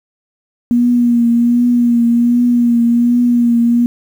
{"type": "tone with vibrato", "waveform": "sine", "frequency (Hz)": 238.7, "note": "A#3", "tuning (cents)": 41, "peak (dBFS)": -8, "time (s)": [0.71, 3.86], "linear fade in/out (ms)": 0, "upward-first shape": "triangle", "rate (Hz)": 1.3, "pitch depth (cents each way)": 36, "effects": ["7-bit"]}